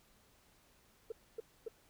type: tone bursts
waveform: sine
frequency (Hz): 450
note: A4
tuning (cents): +39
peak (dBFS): -37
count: 3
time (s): 1.1-1.683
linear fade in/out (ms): 5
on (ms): 21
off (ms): 260
effects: tanh soft clip ceiling -34 dBFS + pink hiss -68 dBFS RMS until 1.89 s